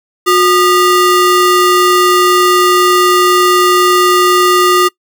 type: ring-modulated tone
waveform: square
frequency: 793 Hz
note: G5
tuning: 20 cents sharp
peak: -4 dBFS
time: 0.26-4.89 s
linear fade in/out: 20 ms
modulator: 431 Hz
effects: noise-tail reverb RT60 0.1 s tail -22 dB re dry